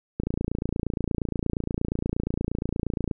click train, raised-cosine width 3 ms, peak -13 dBFS, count 84, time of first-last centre 0.2-3.112 s, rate 28.5 Hz, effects none

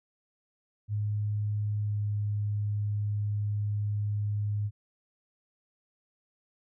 sine tone with pitch glide, 104.6 to 103.82 Hz, G#2 to G#2, +13 to 0 cents, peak -27 dBFS, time 0.88-4.71 s, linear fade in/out 50 ms, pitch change -13 cents, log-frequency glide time 1.82-1.98 s, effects none

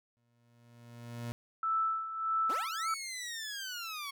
30% pulse tone with exponential growth, 118.5 Hz, A#2, 29 cents sharp, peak -33 dBFS, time 0.17-1.32 s, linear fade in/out 0 ms, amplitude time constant 250 ms
sine tone with tremolo, 1318.5 Hz, E6, in tune, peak -27 dBFS, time 1.63-2.94 s, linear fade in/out 2 ms, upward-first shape sine, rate 1.6 Hz, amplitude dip 70%
15% pulse linear two-way sweep, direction up then down, 199.7 to 2284 to 1096 Hz, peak -32 dBFS, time 2.49-4.11 s, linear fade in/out 10 ms, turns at 2.89 s
effects none

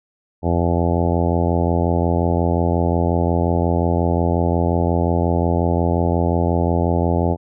harmonic tone, 85.6 Hz, F2, 34 cents flat, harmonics 1 / 2 / 3 / 4 / 5 / 6 / 7 / 8 / 9 / 10, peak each -19 / -22 / -24 / -25 / -26 / -27 / -27 / -28 / -29 / -29 dBFS, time 0.42-7.37 s, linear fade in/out 50 ms, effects none

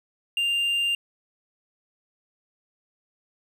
triangle tone, 2794 Hz, F7, in tune, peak -20 dBFS, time 0.37-0.95 s, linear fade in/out 2 ms, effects none

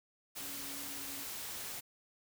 sine tone in noise, 279.2 Hz, C#4, 13 cents sharp, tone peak -52 dBFS, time 0.4-1.25 s, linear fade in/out 20 ms, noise white, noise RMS -43 dBFS, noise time 0.35-1.81 s, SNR -12 dB, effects none

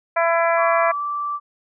harmonic tone, 334.9 Hz, E4, 27 cents sharp, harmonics 2 / 3 / 4 / 5 / 6 / 7, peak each -18 / -22 / -24 / -26 / -28 / -29 dBFS, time 0.16-0.92 s, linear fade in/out 10 ms
sine tone with pitch glide, 1133 to 1166.9 Hz, C#6 to D6, +37 to -11 cents, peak -22 dBFS, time 0.56-1.4 s, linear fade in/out 50 ms, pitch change +52 cents, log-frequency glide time 0.76-1.03 s
effects none

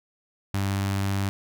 sawtooth tone with notch filter, 98.3 Hz, G2, 5 cents sharp, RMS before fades -26 dBFS, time 0.54-1.29 s, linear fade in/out 0 ms, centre 470 Hz, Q 1.6, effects none

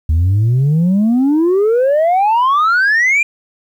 sine exponential sweep, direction up, 75.7 to 2435 Hz, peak -7 dBFS, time 0.09-3.23 s, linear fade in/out 5 ms, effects tanh soft clip ceiling -8 dBFS + 8-bit

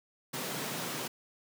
pink high-pass noise, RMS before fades -37 dBFS, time 0.33-1.08 s, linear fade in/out 10 ms, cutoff 130 Hz, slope 48 dB/octave, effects none

